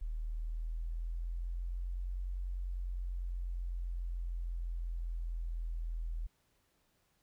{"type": "exponential two-way sweep", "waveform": "sine", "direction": "up then down", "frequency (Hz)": [38.89, 45.35, 41.01], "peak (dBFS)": -35, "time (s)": [0.01, 6.27], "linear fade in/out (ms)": 10, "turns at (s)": 2.21, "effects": ["pink hiss -75 dBFS RMS until 7.22 s"]}